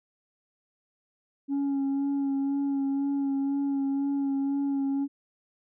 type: tone with vibrato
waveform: sine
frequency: 277.2 Hz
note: C#4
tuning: in tune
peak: -22 dBFS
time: 1.48-5.08 s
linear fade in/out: 50 ms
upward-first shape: sine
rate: 2 Hz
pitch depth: 21 cents each way
effects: tanh soft clip ceiling -24 dBFS